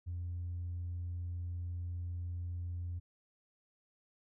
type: tone with tanh clipping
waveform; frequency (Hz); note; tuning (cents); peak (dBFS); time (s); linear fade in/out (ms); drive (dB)
triangle; 87.31; F2; 0; -37; 0.06-3; 20; 5
effects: none